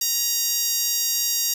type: tone with high-pass filter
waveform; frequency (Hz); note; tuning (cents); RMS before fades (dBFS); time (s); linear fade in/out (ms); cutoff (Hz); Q
10% pulse; 943; A#5; +20; -23; 0.01-1.54; 5; 6900; 1.4
effects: none